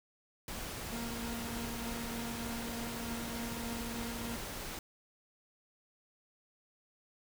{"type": "noise", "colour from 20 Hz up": "pink", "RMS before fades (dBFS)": -42, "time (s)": [0.48, 4.79], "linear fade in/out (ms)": 2}
{"type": "tone with tremolo", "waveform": "40% pulse", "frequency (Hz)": 233.1, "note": "A#3", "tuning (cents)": 0, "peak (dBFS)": -38, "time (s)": [0.92, 4.36], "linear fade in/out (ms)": 5, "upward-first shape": "triangle", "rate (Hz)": 3.3, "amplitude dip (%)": 35}
{"effects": []}